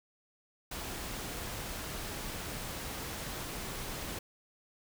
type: noise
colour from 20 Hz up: pink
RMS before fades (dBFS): -40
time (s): 0.71-4.19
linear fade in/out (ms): 5
effects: none